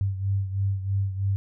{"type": "beating tone pair", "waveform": "sine", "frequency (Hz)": [97.3, 100.4], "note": ["G2", "G2"], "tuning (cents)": [-12, 42], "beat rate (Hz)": 3.1, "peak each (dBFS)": [-24, -30], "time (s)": [0.01, 1.36], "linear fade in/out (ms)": 0, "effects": []}